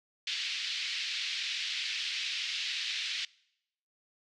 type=band-pass noise; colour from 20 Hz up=white; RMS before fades=-35 dBFS; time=0.27-3.25 s; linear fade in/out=2 ms; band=2200 to 4400 Hz; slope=24 dB/octave; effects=noise-tail reverb RT60 0.8 s tail -24 dB re dry + low-pass 8000 Hz 12 dB/octave